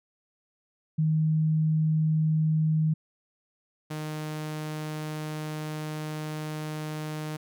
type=tone pair in turn; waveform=sine / sawtooth; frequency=156.8 / 153.84 Hz; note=D#3 / D#3; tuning=+14 / -19 cents; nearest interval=unison; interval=33 cents; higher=first; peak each=-21 / -28 dBFS; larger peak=first; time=0.98-2.94 / 3.9-7.37 s; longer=second; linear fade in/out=10 ms; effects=none